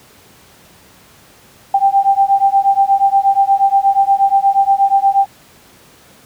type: beating tone pair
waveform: sine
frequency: 784 / 792.4 Hz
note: G5 / G5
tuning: 0 / +18 cents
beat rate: 8.4 Hz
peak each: -12 dBFS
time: 1.74-5.26 s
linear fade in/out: 5 ms
effects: pink hiss -45 dBFS RMS until 6.25 s + high-pass 80 Hz 12 dB/octave